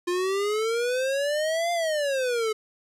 square exponential two-way sweep, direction up then down, 349.2 to 698.5 to 427.1 Hz, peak -24 dBFS, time 0.07-2.53 s, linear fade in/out 10 ms, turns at 1.72 s, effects low-pass 10000 Hz 12 dB/octave + 10-bit

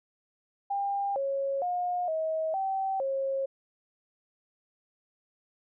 sine tone with pitch steps, 799 / 549 / 715 / 637 / 772 / 541 Hz, G5 / C#5 / F5 / D#5 / G5 / C#5, +33 / -17 / +41 / +41 / -27 / -42 cents, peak -27 dBFS, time 0.7-3.46 s, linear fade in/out 10 ms, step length 460 ms, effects none

